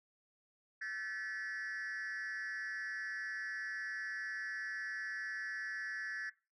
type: tone with frequency modulation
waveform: sine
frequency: 1736 Hz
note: A6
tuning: 24 cents flat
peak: -36 dBFS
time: 0.81-6.3 s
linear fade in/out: 10 ms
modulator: 197 Hz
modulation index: 0.88
effects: noise-tail reverb RT60 0.3 s tail -19 dB re dry + tanh soft clip ceiling -38 dBFS